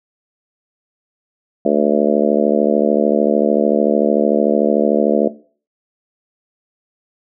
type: harmonic tone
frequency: 73.42 Hz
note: D2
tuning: in tune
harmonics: 3 / 4 / 5 / 6 / 7 / 8 / 9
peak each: -19 / -19 / -19 / -19 / -19 / -19 / -19 dBFS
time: 1.65-5.28 s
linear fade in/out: 5 ms
effects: noise-tail reverb RT60 0.4 s tail -17 dB re dry